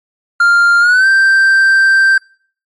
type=tone with pitch glide; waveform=triangle; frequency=1396.9 to 1568 Hz; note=F6 to G6; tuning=0 to 0 cents; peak=-4 dBFS; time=0.4-2.18 s; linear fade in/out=5 ms; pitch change=+200 cents; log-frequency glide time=0.8-1.07 s; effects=noise-tail reverb RT60 0.5 s tail -26 dB re dry + MP3 48 kbps